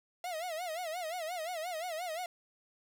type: tone with vibrato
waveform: 45% pulse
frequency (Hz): 677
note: E5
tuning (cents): +46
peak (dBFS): -36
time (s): 0.24-2.26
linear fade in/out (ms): 2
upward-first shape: sine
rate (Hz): 5.7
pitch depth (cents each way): 150
effects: none